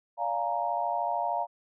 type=chord; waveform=sine; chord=Bb dominant seventh; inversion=first; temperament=just; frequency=582.7 / 699.2 / 839.1 / 932.3 Hz; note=D5 / F5 / Ab5 / Bb5; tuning=-14 / +2 / +18 / 0 cents; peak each=-36 / -30 / -35 / -31 dBFS; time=0.17-1.47 s; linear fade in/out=50 ms; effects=none